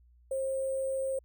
sine tone with sample-and-hold, 533 Hz, C5, 32 cents sharp, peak -29 dBFS, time 0.31-1.19 s, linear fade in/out 5 ms, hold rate 8820 Hz, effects added 60 Hz sine -58 dBFS peak until 1.24 s

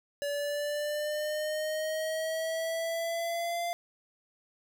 square exponential sweep, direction up, 572 to 693 Hz, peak -31 dBFS, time 0.22-3.73 s, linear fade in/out 0 ms, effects 10-bit

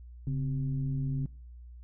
sine tone with frequency modulation, 138.2 Hz, C#3, 5 cents flat, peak -28 dBFS, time 0.27-1.26 s, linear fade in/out 2 ms, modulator 121 Hz, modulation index 0.6, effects noise-tail reverb RT60 0.5 s tail -24 dB re dry + added 60 Hz sine -45 dBFS peak until 1.83 s

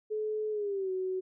sine tone with pitch glide, 429.1 to 373.6 Hz, A4 to F#4, -43 to +17 cents, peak -30 dBFS, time 0.1-1.21 s, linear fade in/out 20 ms, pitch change -240 cents, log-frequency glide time 0.51-0.91 s, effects none

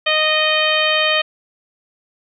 harmonic tone, 619 Hz, D#5, 9 cents flat, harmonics 1 / 2 / 3 / 4 / 5 / 6 / 7, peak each -20 / -23 / -21 / -20 / -19 / -26 / -29 dBFS, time 0.06-1.22 s, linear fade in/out 10 ms, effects none

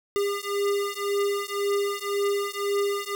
square beating tone pair, 402.4 / 404.3 Hz, G4 / G#4, +45 / -46 cents, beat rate 1.9 Hz, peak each -28 dBFS, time 0.16-3.15 s, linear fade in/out 0 ms, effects none

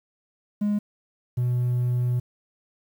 triangle tone pair in turn, 207.2 / 123.17 Hz, G#3 / B2, -4 / -4 cents, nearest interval major sixth, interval 900 cents, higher first, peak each -18 dBFS, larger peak neither, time 0.61-0.79 / 1.37-2.2 s, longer second, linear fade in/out 10 ms, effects tanh soft clip ceiling -15 dBFS + 9-bit

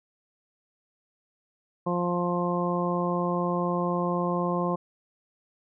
harmonic tone, 175.9 Hz, F3, 13 cents sharp, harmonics 1 / 2 / 3 / 4 / 5 / 6, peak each -28 / -31 / -31 / -35 / -36 / -31 dBFS, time 1.86-4.76 s, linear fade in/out 10 ms, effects none

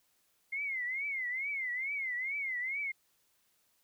sine tone with vibrato, 2111 Hz, C7, 15 cents sharp, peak -33 dBFS, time 0.52-2.92 s, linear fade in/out 10 ms, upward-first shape triangle, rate 2.3 Hz, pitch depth 170 cents each way, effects white hiss -73 dBFS RMS until 3.83 s

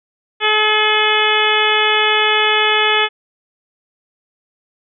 harmonic tone with a mistuned harmonic, 428 Hz, A4, 48 cents flat, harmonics 1 / 2 / 3 / 4 / 5 / 6 / 7 / 8, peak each -20 / -20 / -20 / -20 / -20 / -20 / -20 / -20 dBFS, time 0.4-3.09 s, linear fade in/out 50 ms, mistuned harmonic 6, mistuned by -15 cents, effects none

